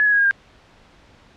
sine tone with pitch steps, 1701 / 1675.6 / 1650.7 / 1626.1 / 1601.8 Hz, G#6 / G#6 / G#6 / G#6 / G6, +41 / +15 / -11 / -37 / +37 cents, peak -13 dBFS, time 0-0.31 s, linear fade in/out 0 ms, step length 62 ms, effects pink hiss -51 dBFS RMS until 1.36 s + low-pass 4000 Hz 12 dB/octave

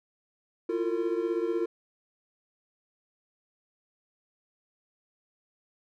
triangle tone cluster, 337.8 / 353.8 / 455.5 Hz, E4 / F4 / A#4, +42 / +23 / -40 cents, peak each -29 dBFS, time 0.69-1.66 s, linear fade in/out 5 ms, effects none

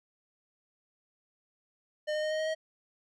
square tone with pitch steps, 607 / 612.3 / 617.6 / 623 / 628.4 / 633.9 Hz, D#5 / D#5 / D#5 / D#5 / D#5 / D#5, -43 / -28 / -13 / +2 / +17 / +32 cents, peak -30 dBFS, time 2.07-2.55 s, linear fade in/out 20 ms, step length 80 ms, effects low-pass 5000 Hz 12 dB/octave

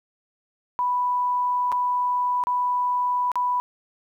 sine tone with dropouts, 987.8 Hz, B5, in tune, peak -20 dBFS, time 0.79-3.6 s, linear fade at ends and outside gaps 0 ms, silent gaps 1.718-1.724 / 2.438-2.47 / 3.317-3.356 s, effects 10-bit

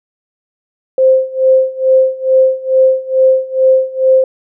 sine tone with tremolo, 523.3 Hz, C5, in tune, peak -4 dBFS, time 0.98-4.24 s, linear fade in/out 2 ms, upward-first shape sine, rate 2.3 Hz, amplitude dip 90%, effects none

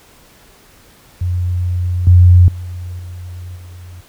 sine tone with level steps, 89.2 Hz, F2, 37 cents sharp, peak -14 / -3 / -23 / -26 / -31 dBFS, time 1.21-4.01 s, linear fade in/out 5 ms, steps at 2.07 / 2.48 / 2.99 / 3.56 s, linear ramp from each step 2 ms, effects pink hiss -46 dBFS RMS until 4.08 s

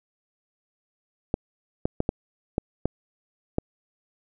clicks, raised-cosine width 2 ms, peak -9 dBFS, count 7, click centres 1.341 / 1.855 / 2.004 / 2.091 / 2.581 / 2.856 / 3.584 s, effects none

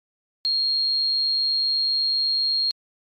sine tone, 4248 Hz, C8, 25 cents sharp, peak -19 dBFS, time 0.45-2.71 s, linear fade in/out 0 ms, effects MP3 64 kbps

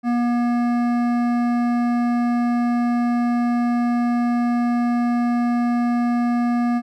sine tone with hard clipping, 240 Hz, B3, 49 cents flat, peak -19 dBFS, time 0.03-6.82 s, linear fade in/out 50 ms, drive 13 dB, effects none

